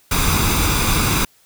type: noise with comb filter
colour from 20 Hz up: pink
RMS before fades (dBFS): -17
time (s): 0.11-1.25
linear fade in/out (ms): 5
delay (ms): 0.82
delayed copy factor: +0.6
effects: white hiss -55 dBFS RMS until 1.45 s